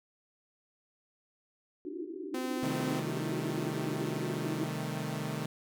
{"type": "band-pass noise", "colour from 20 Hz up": "white", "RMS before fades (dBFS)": -39, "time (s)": [1.85, 4.64], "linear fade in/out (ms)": 0, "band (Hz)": [290, 380], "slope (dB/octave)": 96}
{"type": "tone", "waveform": "sawtooth", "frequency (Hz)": 257.3, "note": "C4", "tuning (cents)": -29, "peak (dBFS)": -30, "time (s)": [2.34, 3], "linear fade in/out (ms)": 5}
{"type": "chord", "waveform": "sawtooth", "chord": "A half-diminished seventh", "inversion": "first", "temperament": "equal", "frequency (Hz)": [130.81, 155.56, 196, 220], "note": ["C3", "Eb3", "G3", "A3"], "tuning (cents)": [0, 0, 0, 0], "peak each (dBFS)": [-35, -33, -39, -36], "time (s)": [2.63, 5.46], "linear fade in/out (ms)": 2}
{"effects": []}